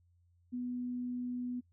sine tone, 246.9 Hz, B3, in tune, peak -35 dBFS, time 0.52-1.61 s, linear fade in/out 20 ms, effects noise-tail reverb RT60 0.1 s tail -22 dB re dry + added 87 Hz sine -66 dBFS peak until 1.72 s

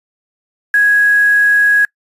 sine tone with quantisation, 1661.2 Hz, G#6, in tune, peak -7 dBFS, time 0.74-1.85 s, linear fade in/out 2 ms, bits 5, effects noise-tail reverb RT60 0.1 s tail -25 dB re dry + resampled to 32000 Hz

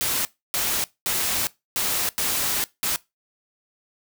white noise bursts at uneven times, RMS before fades -24 dBFS, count 6, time 0.01-0.25 / 0.54-0.84 / 1.06-1.47 / 1.76-2.09 / 2.18-2.64 / 2.83-2.96 s, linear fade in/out 0 ms, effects noise-tail reverb RT60 0.2 s tail -20 dB re dry

